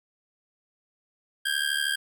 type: ring-modulated tone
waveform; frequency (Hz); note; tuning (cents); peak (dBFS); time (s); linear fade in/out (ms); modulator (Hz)
25% pulse; 1604; G6; +39; -18; 1.45-1.96; 10; 36.4
effects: none